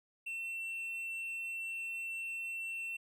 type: tone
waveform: triangle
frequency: 2699 Hz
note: E7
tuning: 40 cents sharp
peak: -36 dBFS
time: 0.26-2.97 s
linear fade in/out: 10 ms
effects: none